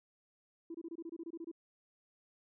sine tone bursts, 332.5 Hz, E4, 15 cents sharp, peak -40 dBFS, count 12, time 0.7-1.515 s, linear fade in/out 5 ms, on 45 ms, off 25 ms, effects tanh soft clip ceiling -36 dBFS

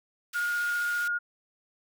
pink high-pass noise, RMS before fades -42 dBFS, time 0.33-1.08 s, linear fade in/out 5 ms, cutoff 1200 Hz, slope 96 dB/octave
sine tone with vibrato, 1427 Hz, F6, 37 cents sharp, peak -26 dBFS, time 0.34-1.19 s, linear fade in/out 20 ms, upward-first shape triangle, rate 15 Hz, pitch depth 11 cents each way
effects none

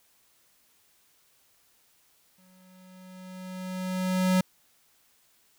square tone with exponential growth, 185 Hz, F#3, in tune, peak -20 dBFS, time 2.38-4.41 s, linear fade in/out 5 ms, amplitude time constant 440 ms, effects white hiss -65 dBFS RMS until 5.58 s

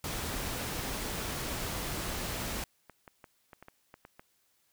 pink noise, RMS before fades -36 dBFS, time 0.04-2.64 s, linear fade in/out 2 ms
clicks, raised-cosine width 0.5 ms, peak -33 dBFS, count 9, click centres 2.897 / 3.078 / 3.242 / 3.532 / 3.626 / 3.684 / 3.941 / 4.051 / 4.195 s
effects white hiss -72 dBFS RMS until 4.72 s

